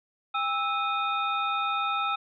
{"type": "tone cluster", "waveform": "sine", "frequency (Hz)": [804, 1313, 2482, 3664], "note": ["G5", "E6", "D#7", "A#7"], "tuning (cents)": [44, -7, -5, -31], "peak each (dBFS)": [-32, -27, -34, -36], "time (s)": [0.34, 2.16], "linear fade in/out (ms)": 10, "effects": []}